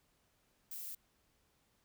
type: noise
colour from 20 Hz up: violet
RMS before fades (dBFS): -45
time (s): 0.71-0.95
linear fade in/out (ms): 5
effects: pink hiss -75 dBFS RMS until 1.84 s